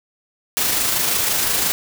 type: noise with amplitude modulation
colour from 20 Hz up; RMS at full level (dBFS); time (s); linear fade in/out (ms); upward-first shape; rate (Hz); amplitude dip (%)
white; -18; 0.57-1.72; 0; sine; 25.8; 30
effects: none